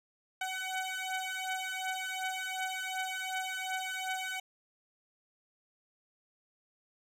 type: beating tone pair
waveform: 15% pulse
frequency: 751 / 753.7 Hz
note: F#5 / F#5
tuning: +26 / +32 cents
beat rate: 2.7 Hz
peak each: -31 dBFS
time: 0.41-4.4 s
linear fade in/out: 5 ms
effects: low-pass 12000 Hz 12 dB/octave